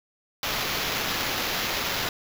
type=noise with sample-and-hold; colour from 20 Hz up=violet; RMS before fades=-28 dBFS; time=0.43-2.09 s; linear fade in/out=2 ms; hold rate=8820 Hz; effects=none